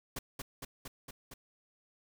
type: noise with echo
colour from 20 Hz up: pink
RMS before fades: -39 dBFS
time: 0.16-0.19 s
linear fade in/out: 5 ms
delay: 230 ms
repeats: 5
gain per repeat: -2 dB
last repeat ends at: 1.34 s
effects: none